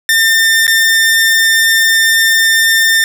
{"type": "tone with dropouts", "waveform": "sawtooth", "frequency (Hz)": 1802, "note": "A6", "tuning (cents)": 41, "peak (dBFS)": -4, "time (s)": [0.09, 3.04], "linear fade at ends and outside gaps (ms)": 1, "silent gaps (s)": [0.668, 0.678], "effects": []}